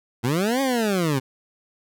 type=linear two-way sweep; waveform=20% pulse; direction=up then down; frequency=110 to 277.2 to 126.1 Hz; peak=-15 dBFS; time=0.23-1.2 s; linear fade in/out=20 ms; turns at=0.61 s; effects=none